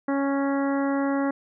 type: harmonic tone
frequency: 277.2 Hz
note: C#4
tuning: in tune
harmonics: 1 / 2 / 3 / 4 / 5 / 6 / 7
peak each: -23 / -29 / -33 / -35 / -37 / -39 / -40 dBFS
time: 0.08-1.31 s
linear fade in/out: 5 ms
effects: none